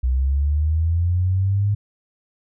sine linear sweep, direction up, 61.74 to 103.83 Hz, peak -16 dBFS, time 0.03-1.75 s, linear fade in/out 10 ms, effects none

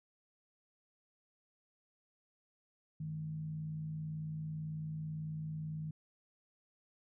sine tone with frequency modulation, 155.56 Hz, D#3, in tune, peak -38 dBFS, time 3-5.91 s, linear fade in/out 5 ms, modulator 58.1 Hz, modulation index 0.31, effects none

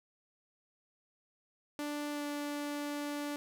sawtooth tone with pitch glide, 293.7 to 291.2 Hz, D4 to D4, 0 to -15 cents, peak -32 dBFS, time 1.79-3.36 s, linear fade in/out 0 ms, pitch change -15 cents, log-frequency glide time 2.11-2.24 s, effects none

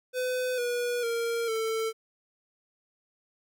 square tone with pitch steps, 505 / 484.4 / 464.7 / 445.8 Hz, B4 / B4 / A#4 / A4, +39 / -34 / -5 / +23 cents, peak -28 dBFS, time 0.13-1.93 s, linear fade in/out 50 ms, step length 450 ms, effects none

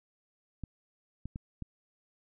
clicks, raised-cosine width 5 ms, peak -26 dBFS, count 4, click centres 0.637 / 1.256 / 1.359 / 1.623 s, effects none

